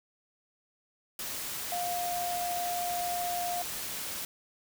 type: tone in noise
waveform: sine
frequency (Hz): 706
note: F5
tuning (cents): +19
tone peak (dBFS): -31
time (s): 1.72-3.62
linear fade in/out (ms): 2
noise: white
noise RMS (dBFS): -37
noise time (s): 1.19-4.25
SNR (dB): +3
effects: none